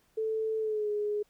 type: tone with pitch glide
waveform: sine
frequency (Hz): 440 to 417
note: A4 to G#4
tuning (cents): 0 to +7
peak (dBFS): -28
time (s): 0.17-1.23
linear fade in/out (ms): 10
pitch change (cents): -93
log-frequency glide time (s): 0.59-0.9
effects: pink hiss -69 dBFS RMS until 1.29 s